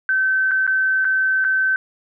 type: tone with dropouts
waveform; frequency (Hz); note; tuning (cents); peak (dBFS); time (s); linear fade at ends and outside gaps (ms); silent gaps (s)
sine; 1538; G6; -33; -15; 0.09-1.76; 1; 0.511-0.515 / 0.667-0.676 / 1.046-1.051 / 1.443-1.448
effects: none